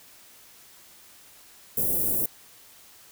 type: band-stop noise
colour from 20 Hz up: white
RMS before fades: -25 dBFS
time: 1.77-2.26 s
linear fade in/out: 5 ms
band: 540 to 11000 Hz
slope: 24 dB/octave
effects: white hiss -52 dBFS RMS until 3.11 s